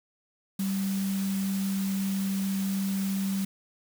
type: tone in noise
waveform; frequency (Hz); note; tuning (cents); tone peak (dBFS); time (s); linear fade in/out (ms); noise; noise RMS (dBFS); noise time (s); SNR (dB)
sine; 194.4; G3; -14; -26; 0.59-3.45; 5; white; -40; 0.59-3.45; +11
effects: none